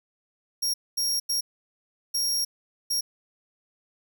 sawtooth tone bursts at uneven times, 5588 Hz, F8, in tune, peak -21 dBFS, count 5, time 0.62-0.74 / 0.97-1.2 / 1.29-1.41 / 2.14-2.45 / 2.9-3.01 s, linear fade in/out 10 ms, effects none

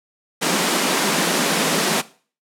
pink high-pass noise, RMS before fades -19 dBFS, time 0.41-2.02 s, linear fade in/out 20 ms, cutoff 160 Hz, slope 96 dB/octave, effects noise-tail reverb RT60 0.4 s tail -18 dB re dry + low-pass 11000 Hz 12 dB/octave

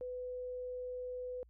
sine tone, 500 Hz, B4, 21 cents sharp, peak -39 dBFS, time 0.01-1.43 s, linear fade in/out 0 ms, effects added 58 Hz sine -60 dBFS peak until 1.49 s

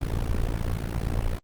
brown noise with amplitude modulation, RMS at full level -22 dBFS, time 0.01-1.39 s, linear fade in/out 10 ms, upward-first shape sine, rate 56.9 Hz, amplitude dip 100%, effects Opus 32 kbps

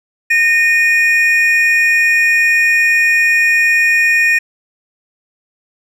triangle tone pair together, 1840.4 / 2458 Hz, A#6 / D#7, -23 / -22 cents, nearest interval perfect fourth, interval 501 cents, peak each -10 dBFS, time 0.3-4.39 s, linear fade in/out 10 ms, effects none

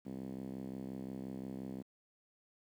5% pulse tone with band-pass filter, 65.7 Hz, C2, 8 cents sharp, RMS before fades -44 dBFS, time 0.05-1.83 s, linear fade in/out 20 ms, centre 220 Hz, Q 2.5, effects 11-bit

